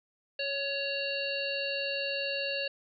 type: harmonic tone with a mistuned harmonic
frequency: 554.4 Hz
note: C#5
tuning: in tune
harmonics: 1 / 3 / 5 / 7 / 8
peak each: -35 / -40 / -34 / -42 / -38 dBFS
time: 0.39-2.68 s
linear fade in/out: 5 ms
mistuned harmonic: 3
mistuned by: +22 cents
effects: none